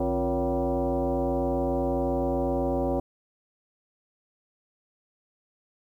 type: tone with frequency modulation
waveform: sine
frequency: 146.83 Hz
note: D3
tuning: in tune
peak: -23 dBFS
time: 0-3 s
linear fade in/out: 5 ms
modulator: 206 Hz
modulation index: 2.9
effects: 10-bit